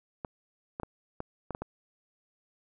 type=clicks; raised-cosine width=1 ms; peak=-21 dBFS; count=7; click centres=0.248 / 0.799 / 0.833 / 1.204 / 1.507 / 1.549 / 1.62 s; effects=none